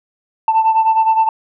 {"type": "beating tone pair", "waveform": "sine", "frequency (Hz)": [886, 895.7], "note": ["A5", "A5"], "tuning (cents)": [12, 31], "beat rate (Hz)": 9.7, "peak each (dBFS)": [-10, -15], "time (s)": [0.48, 1.29], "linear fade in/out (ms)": 2, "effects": ["tanh soft clip ceiling -6 dBFS"]}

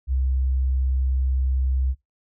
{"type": "tone", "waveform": "sine", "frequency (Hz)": 65.41, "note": "C2", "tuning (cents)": 0, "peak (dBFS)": -18, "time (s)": [0.07, 1.95], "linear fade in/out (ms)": 50, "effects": ["noise-tail reverb RT60 0.2 s tail -23 dB re dry", "tanh soft clip ceiling -14 dBFS"]}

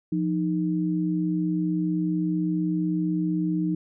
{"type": "tone pair together", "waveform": "sine", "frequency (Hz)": [174.61, 310.3], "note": ["F3", "D#4"], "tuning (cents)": [0, -5], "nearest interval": "minor seventh", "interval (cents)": 995, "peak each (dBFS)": -25, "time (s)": [0.12, 3.75], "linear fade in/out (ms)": 5, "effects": []}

